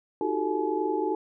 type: tone cluster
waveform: sine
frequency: 315.3 / 364.9 / 388 / 437.3 / 853 Hz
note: D#4 / F#4 / G4 / A4 / G#5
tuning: +23 / -24 / -18 / -11 / +46 cents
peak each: -31 dBFS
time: 0.21-1.15 s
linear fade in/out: 2 ms
effects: none